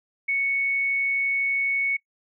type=tone; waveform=sine; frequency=2217 Hz; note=C#7; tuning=in tune; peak=-21 dBFS; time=0.28-1.97 s; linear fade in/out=10 ms; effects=noise-tail reverb RT60 0.1 s tail -24 dB re dry